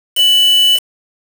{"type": "tone with quantisation", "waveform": "triangle", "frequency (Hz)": 2979, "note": "F#7", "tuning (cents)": 11, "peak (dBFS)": -6, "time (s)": [0.15, 0.8], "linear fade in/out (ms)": 50, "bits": 3, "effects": []}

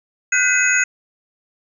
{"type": "tone cluster", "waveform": "sine", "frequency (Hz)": [1457, 1547, 2015, 2549, 6700], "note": ["F#6", "G6", "B6", "D#7", "G#8"], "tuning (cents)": [-27, -23, 34, 41, 14], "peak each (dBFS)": -20, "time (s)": [0.32, 0.84], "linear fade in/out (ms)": 5, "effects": []}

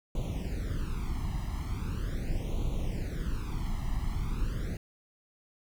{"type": "noise with flanger", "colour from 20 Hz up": "brown", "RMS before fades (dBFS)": -32, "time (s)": [0.15, 4.77], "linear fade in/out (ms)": 2, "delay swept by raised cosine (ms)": [0.29, 1.01], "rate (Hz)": 0.4, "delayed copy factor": 1, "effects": []}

